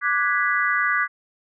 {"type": "chord", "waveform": "sine", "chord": "G# half-diminished seventh", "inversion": "second", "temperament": "equal with one note detuned", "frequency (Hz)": [1174.7, 1470.6, 1661.2, 1975.5], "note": ["D6", "F#6", "G#6", "B6"], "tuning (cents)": [0, -11, 0, 0], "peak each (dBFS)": -24, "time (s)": [0.01, 1.08], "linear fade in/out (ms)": 50, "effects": []}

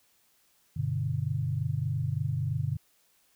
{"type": "chord", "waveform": "sine", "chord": "G major", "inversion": "none", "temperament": "equal", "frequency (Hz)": [98, 123.47, 146.83], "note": ["G2", "B2", "D3"], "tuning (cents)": [0, 0, 0], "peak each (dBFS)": [-33, -31, -31], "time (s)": [0.76, 2.77], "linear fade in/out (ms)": 10, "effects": ["white hiss -67 dBFS RMS until 3.35 s"]}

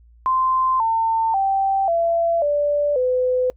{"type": "tone with pitch steps", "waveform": "sine", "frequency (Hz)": [1040, 900.2, 779.1, 674.4, 583.7, 505.2], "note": ["C6", "A5", "G5", "E5", "D5", "B4"], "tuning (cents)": [-11, 39, -11, 39, -11, 39], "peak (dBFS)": -16, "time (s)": [0.26, 3.5], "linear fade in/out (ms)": 0, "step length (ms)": 540, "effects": ["noise-tail reverb RT60 0.1 s tail -25 dB re dry", "added 58 Hz sine -47 dBFS peak until 3.56 s"]}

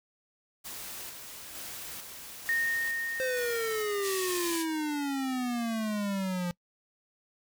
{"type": "noise with tremolo", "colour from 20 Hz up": "white", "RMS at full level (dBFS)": -41, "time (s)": [0.64, 4.58], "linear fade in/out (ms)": 20, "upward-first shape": "square", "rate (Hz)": 1.1, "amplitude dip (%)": 35}
{"type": "tone with exponential decay", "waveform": "sine", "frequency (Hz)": 1845, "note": "A#6", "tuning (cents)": -18, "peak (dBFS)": -25, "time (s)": [2.49, 6.08], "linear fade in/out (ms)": 0, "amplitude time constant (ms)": 780}
{"type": "exponential sweep", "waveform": "square", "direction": "down", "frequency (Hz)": [523.3, 174.2], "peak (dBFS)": -30, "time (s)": [3.2, 6.51], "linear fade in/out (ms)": 0}
{"type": "band-pass noise", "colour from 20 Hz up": "white", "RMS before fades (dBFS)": -37, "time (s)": [4.01, 4.66], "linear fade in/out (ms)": 50, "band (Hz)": [2200, 12000], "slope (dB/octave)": 24}
{"effects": ["noise-tail reverb RT60 0.1 s tail -23 dB re dry"]}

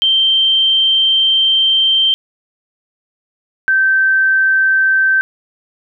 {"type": "tone pair in turn", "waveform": "sine", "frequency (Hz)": [3136, 1551.8], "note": ["G7", "G6"], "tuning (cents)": [0, -18], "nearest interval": "octave", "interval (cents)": 1218, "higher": "first", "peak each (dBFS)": -9, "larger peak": "neither", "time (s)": [[0.02, 2.14], [3.68, 5.21]], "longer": "first", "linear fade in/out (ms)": 0, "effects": []}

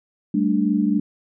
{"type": "chord", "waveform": "sine", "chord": "G suspended second", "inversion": "none", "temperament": "equal", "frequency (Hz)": [196, 220, 293.7], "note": ["G3", "A3", "D4"], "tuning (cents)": [0, 0, 0], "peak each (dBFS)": -21, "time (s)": [0.34, 1], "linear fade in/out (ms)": 5, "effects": []}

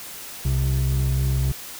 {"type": "tone pair together", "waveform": "triangle", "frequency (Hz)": [64.7, 131.24], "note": ["C2", "C3"], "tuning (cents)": [-19, 6], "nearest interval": "octave", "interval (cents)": 1225, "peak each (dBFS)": -18, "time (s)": [0.45, 1.52], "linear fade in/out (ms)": 5, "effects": ["tanh soft clip ceiling -14 dBFS", "white hiss -37 dBFS RMS until 1.79 s"]}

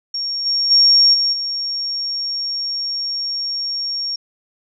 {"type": "tone with level steps", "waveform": "sine", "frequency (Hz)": 5540, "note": "F8", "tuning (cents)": -15, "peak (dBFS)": [-20, -15, -8, -14, -20], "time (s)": [0.14, 4.16], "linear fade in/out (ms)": 5, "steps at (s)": [0.45, 0.7, 1.13, 1.32], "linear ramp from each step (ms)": 20, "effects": []}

